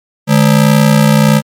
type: ring-modulated tone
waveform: square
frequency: 180.8 Hz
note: F#3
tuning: 40 cents flat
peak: -3 dBFS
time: 0.27-1.42 s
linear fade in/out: 50 ms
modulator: 30.7 Hz
effects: MP3 64 kbps